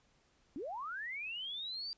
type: linear sweep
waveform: sine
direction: up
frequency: 244 to 4730 Hz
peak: -39 dBFS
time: 0.56-1.93 s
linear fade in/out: 0 ms
effects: pink hiss -71 dBFS RMS until 1.97 s + resampled to 16000 Hz